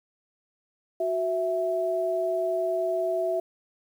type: tone pair together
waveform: sine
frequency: 370 / 659.3 Hz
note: F#4 / E5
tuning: 0 / 0 cents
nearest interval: minor seventh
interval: 1000 cents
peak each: -29 / -25 dBFS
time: 1-3.4 s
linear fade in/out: 5 ms
effects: 9-bit